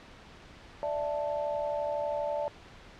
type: chord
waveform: sine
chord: D suspended second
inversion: none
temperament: equal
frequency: 587.3 / 659.3 / 880 Hz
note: D5 / E5 / A5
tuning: 0 / 0 / 0 cents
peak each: -31 / -36 / -36 dBFS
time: 0.83-2.48 s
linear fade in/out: 0 ms
effects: pink hiss -51 dBFS RMS until 2.99 s + low-pass 4000 Hz 12 dB/octave